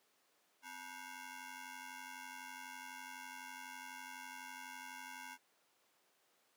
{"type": "ring-modulated tone", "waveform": "15% pulse", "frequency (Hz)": 610, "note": "D#5", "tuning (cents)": -34, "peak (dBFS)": -38, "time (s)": [0.62, 5.38], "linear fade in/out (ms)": 50, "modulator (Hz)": 351, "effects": ["pink hiss -74 dBFS RMS until 6.56 s", "high-pass 400 Hz 12 dB/octave"]}